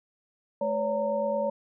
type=tone cluster; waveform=sine; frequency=214.8 / 519 / 568 / 920 Hz; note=A3 / C5 / C#5 / A#5; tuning=-41 / -14 / +42 / -23 cents; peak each=-35 / -35 / -26 / -34 dBFS; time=0.61-1.5 s; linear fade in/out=5 ms; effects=none